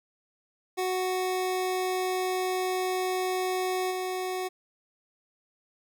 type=tone with level steps; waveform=25% pulse; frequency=370 Hz; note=F#4; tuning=in tune; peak=-23 / -26 dBFS; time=0.77-4.49 s; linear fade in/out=20 ms; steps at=3.9 s; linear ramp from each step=20 ms; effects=none